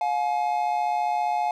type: tone pair together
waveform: triangle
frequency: 713 / 847.9 Hz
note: F5 / G#5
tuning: +36 / +36 cents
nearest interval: minor third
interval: 300 cents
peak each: -23 dBFS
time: 0.01-1.51 s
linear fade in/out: 2 ms
effects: none